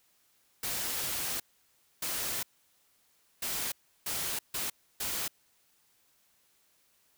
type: noise bursts at uneven times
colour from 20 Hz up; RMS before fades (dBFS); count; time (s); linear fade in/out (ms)
white; -34; 6; 0.63-1.4 / 2.02-2.43 / 3.42-3.72 / 4.06-4.39 / 4.54-4.7 / 5-5.28; 5
effects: white hiss -69 dBFS RMS until 7.17 s